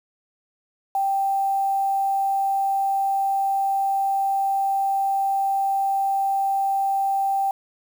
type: tone with quantisation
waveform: sine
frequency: 784 Hz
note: G5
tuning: in tune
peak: -19 dBFS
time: 0.95-7.51 s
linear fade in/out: 2 ms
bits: 7
effects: none